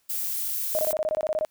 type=noise; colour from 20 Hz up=violet; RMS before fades=-29 dBFS; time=0.09-0.93 s; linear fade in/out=10 ms
type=tone bursts; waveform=sine; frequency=622 Hz; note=D#5; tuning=1 cent flat; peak=-22 dBFS; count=12; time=0.75-1.449 s; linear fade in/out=0 ms; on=39 ms; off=21 ms
effects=white hiss -68 dBFS RMS until 1.5 s